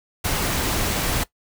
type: noise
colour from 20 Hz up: pink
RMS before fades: -23 dBFS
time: 0.24-1.24 s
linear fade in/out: 10 ms
effects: noise-tail reverb RT60 0.1 s tail -18 dB re dry